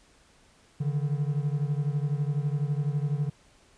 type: beating tone pair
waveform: triangle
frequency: 142.1 / 154.1 Hz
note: C#3 / D#3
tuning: +43 / -16 cents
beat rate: 12 Hz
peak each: -25 / -28 dBFS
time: 0.8-3.3 s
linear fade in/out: 10 ms
effects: pink hiss -60 dBFS RMS until 3.77 s + resampled to 22050 Hz